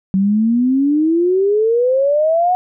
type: exponential sweep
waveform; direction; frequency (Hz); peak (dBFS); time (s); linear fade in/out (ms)
sine; up; 188.1 to 740; -11; 0.14-2.55; 0
effects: none

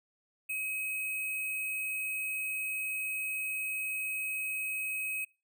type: tone with sample-and-hold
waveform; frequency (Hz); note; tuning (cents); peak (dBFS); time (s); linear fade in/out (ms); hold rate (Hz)
sine; 2541; D#7; +36; -32; 0.49-5.25; 10; 11025
effects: noise-tail reverb RT60 0.3 s tail -24 dB re dry

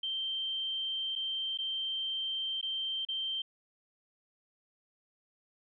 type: tone with dropouts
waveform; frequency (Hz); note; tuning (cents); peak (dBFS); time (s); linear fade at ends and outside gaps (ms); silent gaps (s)
sine; 3136; G7; 0; -32; 0.03-3.42; 5; 1.154-1.159 / 1.575-1.586 / 2.613-2.627 / 3.051-3.086
effects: none

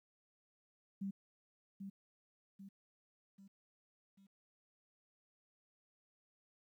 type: tone with echo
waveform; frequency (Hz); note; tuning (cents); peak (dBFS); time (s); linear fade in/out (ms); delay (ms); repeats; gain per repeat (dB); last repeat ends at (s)
sine; 196; G3; 0; -38; 1.01-1.11; 10; 790; 4; -6; 4.27
effects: 13-bit

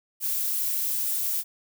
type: noise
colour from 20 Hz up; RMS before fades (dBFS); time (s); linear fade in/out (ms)
violet; -27; 0.2-1.44; 50
effects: none

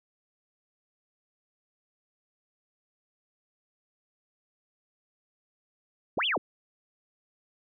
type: linear two-way sweep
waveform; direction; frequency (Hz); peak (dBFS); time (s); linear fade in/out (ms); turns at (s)
sine; up then down; 70.9 to 3504 to 127.4; -25; 6.17-6.38; 5; 6.26
effects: none

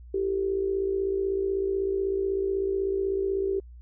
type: tone with amplitude modulation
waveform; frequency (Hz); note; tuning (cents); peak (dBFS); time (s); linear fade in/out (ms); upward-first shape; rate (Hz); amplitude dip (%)
sine; 388.8; G4; -14; -21; 0.14-3.6; 5; sine; 56.1; 65
effects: added 60 Hz sine -43 dBFS peak until 3.81 s

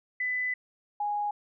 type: tone pair in turn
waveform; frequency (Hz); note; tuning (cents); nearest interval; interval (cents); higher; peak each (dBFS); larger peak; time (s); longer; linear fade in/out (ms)
sine; 2001 / 827.3; B6 / G#5; +22 / -7; octave + minor third; 1529; first; -27; neither; 0.2-0.54 / 1-1.31; first; 5
effects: none

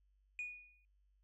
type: tone with exponential decay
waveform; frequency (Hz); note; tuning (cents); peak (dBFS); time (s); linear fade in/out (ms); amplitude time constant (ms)
sine; 2460; D#7; -20; -36; 0.39-0.85; 1; 98
effects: tanh soft clip ceiling -37 dBFS + added 49 Hz sine -70 dBFS peak until 1.23 s

